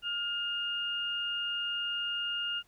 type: tone pair together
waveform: sine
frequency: 1415 / 2830 Hz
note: F6 / F7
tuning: +22 / +22 cents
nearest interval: octave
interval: 1200 cents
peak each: -37 / -32 dBFS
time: 0.02-2.63 s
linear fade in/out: 50 ms
effects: pink hiss -67 dBFS RMS until 2.67 s